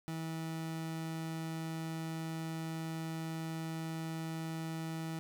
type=tone; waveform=30% pulse; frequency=161.8 Hz; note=E3; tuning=32 cents flat; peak=-35 dBFS; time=0.08-5.19 s; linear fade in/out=0 ms; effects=none